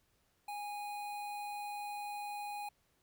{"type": "tone with notch filter", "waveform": "square", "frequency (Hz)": 824, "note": "G#5", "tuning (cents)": -14, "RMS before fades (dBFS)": -42, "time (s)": [0.48, 2.69], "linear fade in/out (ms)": 5, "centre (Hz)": 5600, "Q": 2, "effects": ["pink hiss -75 dBFS RMS until 3.02 s"]}